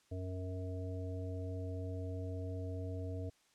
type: harmonic tone with a mistuned harmonic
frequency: 92.5 Hz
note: F#2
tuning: in tune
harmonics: 1 / 3 / 5 / 7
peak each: -39 / -47 / -48 / -50 dBFS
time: 0.11-3.3 s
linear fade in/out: 10 ms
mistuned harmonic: 1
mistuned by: -19 cents
effects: white hiss -71 dBFS RMS until 3.54 s + low-pass 8000 Hz 12 dB/octave